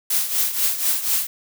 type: noise with tremolo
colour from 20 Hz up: blue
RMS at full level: -18 dBFS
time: 0.1-1.27 s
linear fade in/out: 5 ms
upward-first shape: triangle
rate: 4.1 Hz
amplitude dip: 75%
effects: none